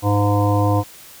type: harmonic tone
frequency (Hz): 102.4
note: G#2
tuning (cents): -24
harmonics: 1 / 3 / 5 / 7 / 9 / 10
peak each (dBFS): -16 / -21 / -23 / -24 / -26 / -26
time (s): 0.02-0.84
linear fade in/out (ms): 50
effects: white hiss -42 dBFS RMS until 1.2 s